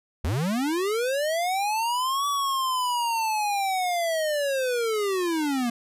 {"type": "linear two-way sweep", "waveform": "square", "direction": "up then down", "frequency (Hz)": [65.41, 1149, 230.5], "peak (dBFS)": -24, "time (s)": [0.24, 5.7], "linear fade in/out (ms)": 5, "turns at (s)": 2.27, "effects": ["resampled to 32000 Hz"]}